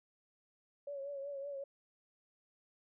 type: tone with vibrato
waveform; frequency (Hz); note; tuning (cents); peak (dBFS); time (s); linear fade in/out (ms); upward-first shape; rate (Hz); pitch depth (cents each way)
sine; 560; C#5; +18; -40; 0.87-1.64; 5; triangle; 5.3; 57
effects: none